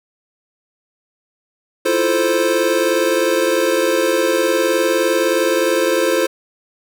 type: chord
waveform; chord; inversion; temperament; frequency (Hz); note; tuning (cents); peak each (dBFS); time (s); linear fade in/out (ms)
square; F major seventh; third; equal; 329.6 / 349.2 / 440 / 523.3; E4 / F4 / A4 / C5; 0 / 0 / 0 / 0; -23 / -21 / -21 / -18; 1.85-6.27; 10
effects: none